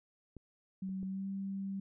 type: clicks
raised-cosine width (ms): 3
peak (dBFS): -35 / -44 / -36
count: 3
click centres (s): 0.367 / 0.892 / 1.03
type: tone with pitch glide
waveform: sine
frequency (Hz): 190 to 195.12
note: F#3 to G3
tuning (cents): +46 to -8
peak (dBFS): -36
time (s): 0.82-1.8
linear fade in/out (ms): 5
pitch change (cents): +46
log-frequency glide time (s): 1.06-1.27
effects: none